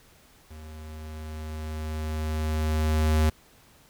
square tone with level ramp, 77.78 Hz, D#2, in tune, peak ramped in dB -42 to -19 dBFS, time 0.5-3.3 s, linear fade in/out 10 ms, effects pink hiss -57 dBFS RMS until 3.89 s

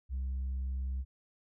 sine tone, 65.41 Hz, C2, in tune, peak -30 dBFS, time 0.09-1.05 s, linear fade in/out 50 ms, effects tanh soft clip ceiling -31 dBFS

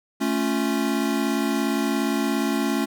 square chord, A augmented, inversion none, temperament equal, 220 / 277.2 / 349.2 Hz, A3 / C#4 / E#4, 0 / 0 / 0 cents, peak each -26 / -25 / -29 dBFS, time 0.2-2.86 s, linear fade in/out 20 ms, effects none

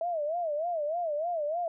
sine tone with vibrato, 643 Hz, E5, 43 cents flat, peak -28 dBFS, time 0.01-1.68 s, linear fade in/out 2 ms, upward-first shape sine, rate 3.3 Hz, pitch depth 170 cents each way, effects none

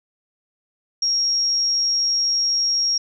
sine tone, 5588 Hz, F8, in tune, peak -17 dBFS, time 1.02-2.98 s, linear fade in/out 5 ms, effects none

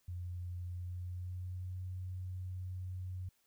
sine tone with pitch glide, 88.8 to 91.88 Hz, F2 to F#2, +29 to -12 cents, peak -39 dBFS, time 0.08-3.29 s, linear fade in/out 5 ms, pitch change +59 cents, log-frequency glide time 0.67-1.82 s, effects white hiss -75 dBFS RMS until 3.46 s

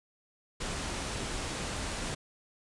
pink low-pass noise, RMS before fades -36 dBFS, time 0.6-2.15 s, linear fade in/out 10 ms, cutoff 10000 Hz, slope 48 dB/octave, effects resampled to 24000 Hz

